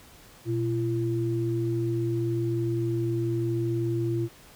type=tone pair together; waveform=sine; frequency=120.25 / 339.9 Hz; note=B2 / F4; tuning=-46 / -47 cents; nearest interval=octave + tritone; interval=1799 cents; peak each=-27 dBFS; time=0.45-4.29 s; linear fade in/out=50 ms; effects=pink hiss -52 dBFS RMS until 4.55 s